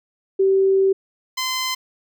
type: tone pair in turn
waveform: sine / 10% pulse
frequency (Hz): 386.2 / 1031.6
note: G4 / C6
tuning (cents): -26 / -25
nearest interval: octave + perfect fourth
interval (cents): 1701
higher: second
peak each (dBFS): -13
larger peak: neither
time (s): 0.39-0.93 / 1.37-1.75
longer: first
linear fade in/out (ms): 10
effects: none